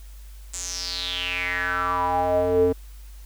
square tone with band-pass filter sweep, 89.7 Hz, F2, 47 cents sharp, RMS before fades -24 dBFS, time 0.53-2.73 s, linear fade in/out 10 ms, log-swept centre 7600 to 380 Hz, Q 6.5, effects added 50 Hz sine -39 dBFS peak until 3.25 s + white hiss -54 dBFS RMS until 3.25 s

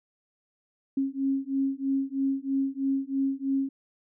sine beating tone pair, 269.9 / 273 Hz, C#4 / C#4, -46 / -26 cents, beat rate 3.1 Hz, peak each -28 dBFS, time 0.97-3.69 s, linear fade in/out 5 ms, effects none

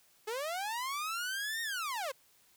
sawtooth linear two-way sweep, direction up then down, 415.3 to 1864.7 to 492.2 Hz, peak -31 dBFS, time 0.27-2.12 s, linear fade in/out 10 ms, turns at 1.62 s, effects white hiss -66 dBFS RMS until 2.56 s

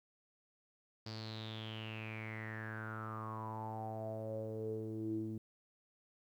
sawtooth tone with low-pass filter sweep, 110 Hz, A2, in tune, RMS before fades -43 dBFS, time 1.06-5.38 s, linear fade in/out 5 ms, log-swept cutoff 4800 to 280 Hz, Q 9.4, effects 12-bit

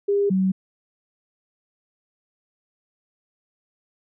sine tone pair in turn, 403.2 / 189.13 Hz, G4 / F#3, +49 / +38 cents, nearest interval octave + minor second, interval 1311 cents, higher first, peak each -17 dBFS, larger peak neither, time 0.08-0.3 / 0.3-0.52 s, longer neither, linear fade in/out 10 ms, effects none

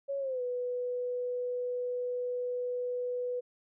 sine tone with pitch glide, 554.4 to 493.9 Hz, C#5 to B4, 0 to 0 cents, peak -31 dBFS, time 0.08-3.41 s, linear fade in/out 20 ms, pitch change -200 cents, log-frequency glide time 0.19-0.42 s, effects none

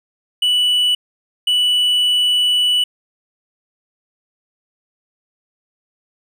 triangle tone pair in turn, 2960 / 2960 Hz, F#7 / F#7, 0 / 0 cents, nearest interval unison, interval 0 cents, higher neither, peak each -11 dBFS, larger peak neither, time 0.42-0.95 / 1.47-2.84 s, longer second, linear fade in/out 5 ms, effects none

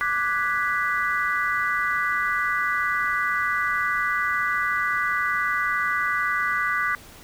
sine chord, G# half-diminished seventh, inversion second, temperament equal, 1174.7 / 1480 / 1661.2 / 1975.5 Hz, D6 / F#6 / G#6 / B6, 0 / 0 / 0 / 0 cents, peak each -26 / -26 / -31 / -26 dBFS, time 0.01-6.95 s, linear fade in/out 0 ms, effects pink hiss -46 dBFS RMS until 7.23 s

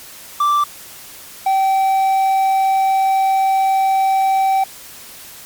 triangle tone pair in turn, 1172 / 771.8 Hz, D6 / G5, -4 / -27 cents, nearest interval perfect fifth, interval 723 cents, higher first, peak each -10 dBFS, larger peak neither, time 0.4-0.64 / 1.46-4.64 s, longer second, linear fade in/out 5 ms, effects white hiss -37 dBFS RMS until 5.45 s + MP3 96 kbps

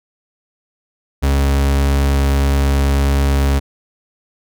40% pulse tone, 69.3 Hz, C#2, in tune, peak -11 dBFS, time 1.22-3.6 s, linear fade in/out 20 ms, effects none

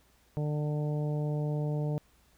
harmonic tone, 149.3 Hz, D3, 29 cents sharp, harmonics 1 / 2 / 3 / 4 / 5 / 6, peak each -29 / -40 / -39 / -41 / -48 / -51 dBFS, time 0.37-1.98 s, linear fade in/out 0 ms, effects added 60 Hz sine -66 dBFS peak until 2.37 s + pink hiss -66 dBFS RMS until 2.37 s

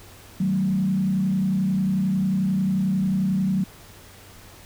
sine tone with frequency modulation, 190 Hz, F#3, 46 cents sharp, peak -19 dBFS, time 0.4-3.64 s, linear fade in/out 5 ms, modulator 31.2 Hz, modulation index 0.74, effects added 96 Hz sine -50 dBFS peak until 4.65 s + pink hiss -47 dBFS RMS until 4.65 s

